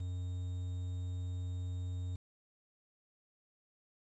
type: tone with quantisation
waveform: triangle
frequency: 90.4 Hz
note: F#2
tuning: 40 cents flat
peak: -34 dBFS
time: 0-2.16 s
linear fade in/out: 5 ms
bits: 10
effects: resampled to 22050 Hz